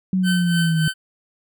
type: linear sweep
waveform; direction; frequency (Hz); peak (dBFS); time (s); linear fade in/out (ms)
sine; down; 188.9 to 155.56; -16; 0.13-0.88; 2
type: tone with tremolo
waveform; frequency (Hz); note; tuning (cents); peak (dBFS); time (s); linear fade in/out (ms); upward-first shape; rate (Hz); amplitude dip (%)
25% pulse; 1533; G6; -39; -17; 0.23-0.94; 50; triangle; 3.4; 75
effects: none